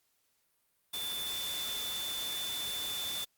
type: tone in noise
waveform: sine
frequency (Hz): 3520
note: A7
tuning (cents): 0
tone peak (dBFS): -36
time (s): 0.93-3.25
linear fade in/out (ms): 10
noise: white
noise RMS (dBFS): -40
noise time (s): 0.93-3.25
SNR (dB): +1
effects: white hiss -75 dBFS RMS until 3.37 s + Opus 48 kbps